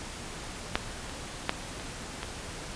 clicks, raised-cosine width 0.3 ms, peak -8 / -24 / -8 / -25 / -18 dBFS, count 5, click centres 0.755 / 1.096 / 1.494 / 1.798 / 2.231 s, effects pink hiss -40 dBFS RMS until 2.75 s + resampled to 22050 Hz

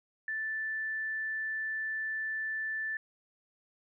sine tone, 1760 Hz, A6, in tune, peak -32 dBFS, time 0.28-2.97 s, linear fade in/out 2 ms, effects none

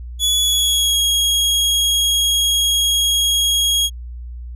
sawtooth tone with pitch glide, 3400 to 3290 Hz, G#7 to G#7, +40 to -17 cents, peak -11 dBFS, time 0.19-3.9 s, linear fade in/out 50 ms, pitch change -57 cents, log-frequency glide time 0.42-1.03 s, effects added 60 Hz sine -28 dBFS peak until 4.55 s + resampled to 32000 Hz

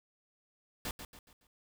pink noise with echo, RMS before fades -38 dBFS, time 0.85-0.91 s, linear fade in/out 2 ms, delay 140 ms, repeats 4, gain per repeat -8 dB, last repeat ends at 1.47 s, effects none

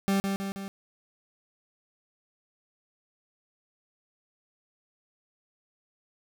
40% pulse tone with echo, 196 Hz, G3, in tune, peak -22 dBFS, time 0.08-0.2 s, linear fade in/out 0 ms, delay 160 ms, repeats 3, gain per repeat -4 dB, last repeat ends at 0.68 s, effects none

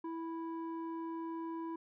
square tone with low-pass filter, 328.9 Hz, E4, 4 cents flat, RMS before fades -41 dBFS, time 0.04-1.76 s, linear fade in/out 5 ms, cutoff 880 Hz, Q 2.2, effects none

